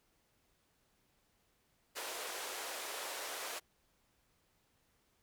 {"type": "band-pass noise", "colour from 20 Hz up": "pink", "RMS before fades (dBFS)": -43, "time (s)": [1.95, 3.6], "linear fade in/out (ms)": 20, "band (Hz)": [440, 14000], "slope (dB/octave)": 24, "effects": ["pink hiss -75 dBFS RMS until 5.22 s"]}